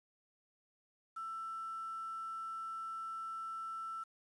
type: tone with quantisation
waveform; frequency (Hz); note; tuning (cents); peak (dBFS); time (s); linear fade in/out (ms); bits
sine; 1330; E6; +15; -40; 1.16-4.04; 10; 10
effects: resampled to 24000 Hz